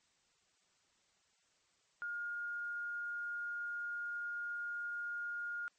sine tone, 1421 Hz, F6, 30 cents sharp, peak -38 dBFS, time 2.02-5.68 s, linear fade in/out 0 ms, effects white hiss -74 dBFS RMS until 5.78 s + MP3 32 kbps

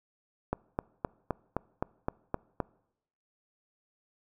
click train, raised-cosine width 1 ms, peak -15 dBFS, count 9, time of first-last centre 0.53-2.603 s, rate 3.86 Hz, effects noise-tail reverb RT60 0.8 s tail -24 dB re dry

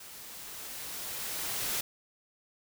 white noise with level ramp, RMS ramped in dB -48 to -32 dBFS, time 0-1.81 s, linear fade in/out 5 ms, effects none

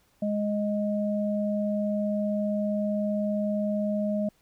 sine tone pair together, 207.7 / 622.9 Hz, G#3 / D#5, 0 / +2 cents, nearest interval octave + perfect fifth, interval 1902 cents, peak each -26 / -29 dBFS, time 0.22-4.29 s, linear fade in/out 5 ms, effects pink hiss -66 dBFS RMS until 4.41 s

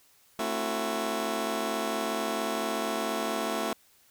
15% pulse chord, F# half-diminished seventh, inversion first, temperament just, 222 / 266.4 / 333 / 370 Hz, A3 / C4 / E4 / F#4, +16 / +31 / +18 / 0 cents, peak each -27 / -30 / -29 / -30 dBFS, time 0.39-3.73 s, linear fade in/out 2 ms, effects white hiss -62 dBFS RMS until 4.1 s

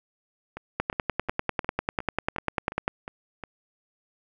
two click trains, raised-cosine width 0.5 ms, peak -9 / -21 dBFS, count 22 / 9, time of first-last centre 0.8-2.879 / 0.57-3.437 s, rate 10.1 / 2.79 Hz, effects none

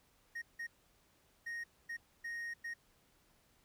triangle tone bursts at uneven times, 1864.7 Hz, A#6, in tune, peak -38 dBFS, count 6, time 0.35-0.42 / 0.59-0.67 / 1.46-1.64 / 1.89-1.97 / 2.24-2.54 / 2.64-2.74 s, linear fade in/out 10 ms, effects pink hiss -71 dBFS RMS until 3.64 s

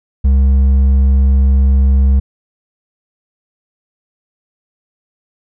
sine tone with hard clipping, 67.5 Hz, C#2, 45 cents flat, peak -8 dBFS, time 0.24-2.2 s, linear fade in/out 10 ms, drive 4 dB, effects none

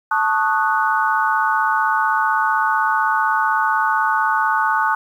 sine chord, D# half-diminished seventh, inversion second, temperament equal, 880 / 1108.7 / 1244.5 / 1480 Hz, A5 / C#6 / D#6 / F#6, 0 / 0 / 0 / 0 cents, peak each -19 / -22 / -22 / -20 dBFS, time 0.11-4.95 s, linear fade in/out 5 ms, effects 8-bit

